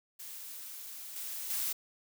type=noise with level steps; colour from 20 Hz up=blue; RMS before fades=-45 / -40 / -34 dBFS; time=0.19-1.73 s; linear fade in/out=10 ms; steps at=1.16 / 1.5 s; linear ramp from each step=2 ms; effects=none